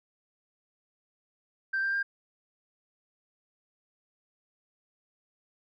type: tone with pitch steps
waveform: sine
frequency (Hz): 1568 / 1583.5 / 1599.1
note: G6 / G6 / G6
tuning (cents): 0 / +17 / +34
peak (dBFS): -25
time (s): 1.73-2.03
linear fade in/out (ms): 10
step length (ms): 100
effects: tanh soft clip ceiling -23 dBFS